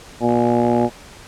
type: harmonic tone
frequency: 119.6 Hz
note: A#2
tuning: 45 cents sharp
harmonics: 1 / 2 / 3 / 4 / 5 / 6 / 7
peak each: -26 / -18 / -20 / -25 / -22 / -26 / -22 dBFS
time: 0.2-0.9 s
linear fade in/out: 50 ms
type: click train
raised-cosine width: 0.5 ms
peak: -19 dBFS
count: 35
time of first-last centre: 0.29-0.847 s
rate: 61 Hz
effects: pink hiss -41 dBFS RMS until 1.27 s + low-pass 9000 Hz 12 dB/octave